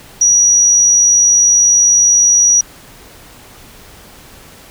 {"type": "tone", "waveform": "sine", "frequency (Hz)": 5800, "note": "F#8", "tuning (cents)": -35, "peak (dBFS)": -6, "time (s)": [0.21, 2.61], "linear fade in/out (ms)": 5, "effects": ["pink hiss -39 dBFS RMS until 4.7 s"]}